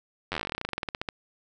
slowing click train, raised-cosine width 0.3 ms, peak -14 dBFS, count 25, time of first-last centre 0.32-1.088 s, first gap 10 ms, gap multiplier 1.09, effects none

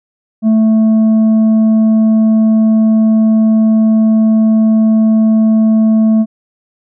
triangle tone with tanh clipping, 220 Hz, A3, in tune, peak -7 dBFS, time 0.42-6.26 s, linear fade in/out 50 ms, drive 9 dB, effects none

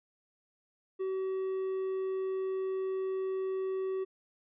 triangle tone, 380 Hz, F#4, 46 cents sharp, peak -29 dBFS, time 0.99-4.05 s, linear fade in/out 20 ms, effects resampled to 8000 Hz

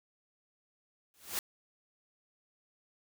white noise with exponential growth, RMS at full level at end -31 dBFS, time 1.14-1.39 s, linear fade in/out 1 ms, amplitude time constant 54 ms, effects none

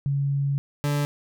sine / 40% pulse tone pair in turn, 140 / 145.24 Hz, C#3 / D3, +18 / -19 cents, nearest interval minor second, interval 63 cents, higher second, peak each -21 dBFS, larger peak neither, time 0.06-0.58 / 0.84-1.05 s, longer first, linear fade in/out 0 ms, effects none

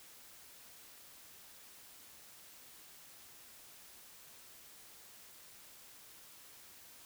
silence, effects white hiss -57 dBFS RMS until 7.05 s

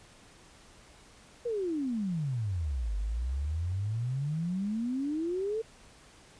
sine exponential two-way sweep, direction down then up, 493.3 to 48.51 to 456.6 Hz, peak -29 dBFS, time 1.45-5.62 s, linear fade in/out 10 ms, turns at 2.96 s, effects pink hiss -56 dBFS RMS until 6.39 s + resampled to 22050 Hz

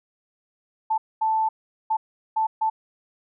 sine tone bursts at uneven times, 880 Hz, A5, in tune, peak -19 dBFS, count 5, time 0.9-0.98 / 1.21-1.49 / 1.9-1.97 / 2.36-2.47 / 2.61-2.7 s, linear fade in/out 10 ms, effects none

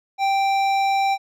triangle tone with hard clipping, 784 Hz, G5, in tune, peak -19 dBFS, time 0.18-1.18 s, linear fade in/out 50 ms, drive 16 dB, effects none

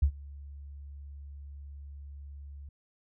sine tone with ADSR envelope, 70.8 Hz, C#2, 37 cents sharp, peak -18 dBFS, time 0.02-2.69 s, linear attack 9 ms, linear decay 78 ms, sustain -24 dB, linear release 4 ms, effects none

